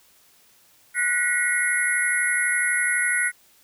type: tone cluster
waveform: sine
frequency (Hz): 1472 / 1920 / 1992 / 2154 / 10820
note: F#6 / B6 / B6 / C7 / E9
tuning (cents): -9 / -49 / +14 / +50 / +44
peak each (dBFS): -24 / -24 / -32 / -27 / -28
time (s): 0.94-3.32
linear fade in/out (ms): 50
effects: white hiss -57 dBFS RMS until 3.63 s